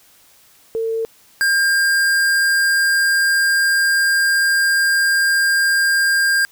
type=tone pair in turn; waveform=sine / square; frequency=450.5 / 1603.5 Hz; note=A4 / G6; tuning=+41 / +39 cents; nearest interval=octave + minor seventh; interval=2198 cents; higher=second; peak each=-18 / -14 dBFS; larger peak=second; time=0.75-1.05 / 1.41-6.45 s; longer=second; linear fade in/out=0 ms; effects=white hiss -51 dBFS RMS until 6.51 s